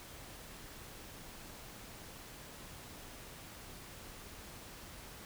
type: silence
effects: pink hiss -51 dBFS RMS until 5.25 s